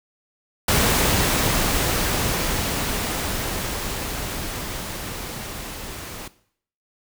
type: noise with level ramp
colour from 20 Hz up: pink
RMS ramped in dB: -18 to -35 dBFS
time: 0.68-6.28 s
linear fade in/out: 5 ms
effects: noise-tail reverb RT60 0.6 s tail -17 dB re dry